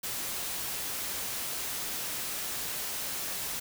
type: noise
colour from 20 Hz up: white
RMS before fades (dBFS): -35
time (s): 0.03-3.6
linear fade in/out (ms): 10
effects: none